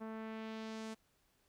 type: tone with low-pass filter sweep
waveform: sawtooth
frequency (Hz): 220.8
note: A3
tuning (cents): +6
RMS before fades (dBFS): -45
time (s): 0-0.95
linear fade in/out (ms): 20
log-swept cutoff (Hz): 1200 to 8800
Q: 1.1
effects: pink hiss -75 dBFS RMS until 1.48 s